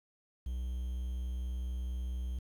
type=tone with quantisation; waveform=triangle; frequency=62.2 Hz; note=B1; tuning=13 cents sharp; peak=-32 dBFS; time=0.46-2.39 s; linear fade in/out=5 ms; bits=10; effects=none